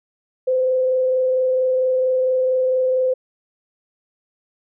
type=tone with frequency modulation; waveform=sine; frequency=514 Hz; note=C5; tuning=31 cents flat; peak=-15 dBFS; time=0.47-3.14 s; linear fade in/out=10 ms; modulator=24.4 Hz; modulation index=0.23; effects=none